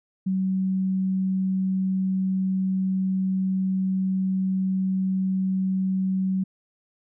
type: tone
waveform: sine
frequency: 189.1 Hz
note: F#3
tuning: 38 cents sharp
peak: -21 dBFS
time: 0.26-6.44 s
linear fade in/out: 10 ms
effects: none